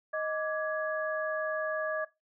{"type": "tone cluster", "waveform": "sine", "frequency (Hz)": [625, 1169, 1672], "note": ["D#5", "D6", "G#6"], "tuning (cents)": [8, -8, 11], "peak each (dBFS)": [-32, -38, -35], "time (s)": [0.13, 2.05], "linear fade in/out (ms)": 10, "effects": ["noise-tail reverb RT60 0.2 s tail -18 dB re dry"]}